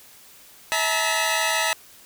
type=tone cluster; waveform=15% pulse; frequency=646 / 864 / 943 / 2004 Hz; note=E5 / A5 / A#5 / B6; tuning=-35 / -32 / +20 / +25 cents; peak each=-20 dBFS; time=0.72-1.73 s; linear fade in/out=0 ms; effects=white hiss -49 dBFS RMS until 2.05 s